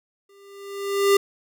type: tone with exponential growth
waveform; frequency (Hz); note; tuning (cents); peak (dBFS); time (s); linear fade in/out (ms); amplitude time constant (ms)
square; 398.3; G4; +28; -13; 0.29-1.17; 5; 190
effects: none